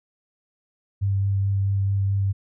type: tone with vibrato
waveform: sine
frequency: 98.5 Hz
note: G2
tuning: 9 cents sharp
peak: -19 dBFS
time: 1.01-2.33 s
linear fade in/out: 20 ms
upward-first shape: sine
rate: 4.6 Hz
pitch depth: 11 cents each way
effects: none